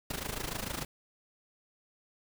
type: noise with amplitude modulation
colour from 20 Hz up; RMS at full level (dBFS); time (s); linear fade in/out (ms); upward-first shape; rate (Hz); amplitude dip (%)
pink; -34; 0.1-0.85; 5; sine; 26.7; 80
effects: none